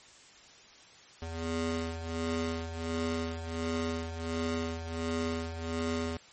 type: ring-modulated tone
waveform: 20% pulse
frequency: 164.81 Hz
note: E3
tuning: in tune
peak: -24 dBFS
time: 1.22-6.17 s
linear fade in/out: 2 ms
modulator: 81.7 Hz
effects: white hiss -55 dBFS RMS until 6.32 s + MP3 32 kbps